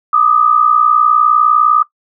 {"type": "tone pair together", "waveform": "sine", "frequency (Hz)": [1197.1, 1257], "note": ["D6", "D#6"], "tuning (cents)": [33, 17], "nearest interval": "minor second", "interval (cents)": 84, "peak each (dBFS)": -10, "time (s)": [0.13, 1.83], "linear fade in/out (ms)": 5, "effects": ["noise-tail reverb RT60 0.1 s tail -20 dB re dry"]}